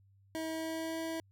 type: tone with pitch glide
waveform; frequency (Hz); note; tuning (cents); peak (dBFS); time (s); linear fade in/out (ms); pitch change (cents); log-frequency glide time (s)
25% pulse; 320.8 to 325.5; E4 to E4; -47 to -22; -32; 0.35-1.2; 0; +25; 0.5-1.01
effects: added 98 Hz sine -62 dBFS peak until 1.31 s